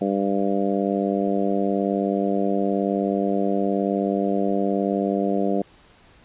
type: harmonic tone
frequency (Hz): 99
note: G2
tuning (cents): +18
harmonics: 2 / 3 / 4 / 5 / 6 / 7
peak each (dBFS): -24 / -26 / -27 / -28 / -29 / -29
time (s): 0.01-5.62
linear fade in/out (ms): 5
effects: pink hiss -53 dBFS RMS until 6.24 s + resampled to 8000 Hz